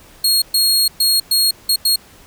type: tone bursts at uneven times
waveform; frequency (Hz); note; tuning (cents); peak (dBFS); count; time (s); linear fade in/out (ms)
sawtooth; 4288; C8; +42; -9; 6; 0.24-0.42 / 0.54-0.88 / 1-1.2 / 1.31-1.51 / 1.69-1.76 / 1.85-1.96; 5
effects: pink hiss -45 dBFS RMS until 2.26 s